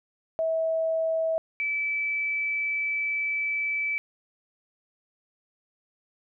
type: tone pair in turn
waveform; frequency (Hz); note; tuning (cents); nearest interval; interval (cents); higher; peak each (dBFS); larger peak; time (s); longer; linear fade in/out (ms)
sine; 648 / 2309; E5 / D7; -30 / -30; octave + minor seventh; 2200; second; -23 / -25; first; 0.39-1.38 / 1.6-3.98; second; 0
effects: none